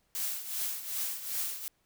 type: noise with tremolo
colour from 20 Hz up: blue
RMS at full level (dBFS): -32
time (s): 0.15-1.68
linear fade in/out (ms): 0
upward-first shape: triangle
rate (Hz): 2.6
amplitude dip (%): 75
effects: pink hiss -73 dBFS RMS until 1.85 s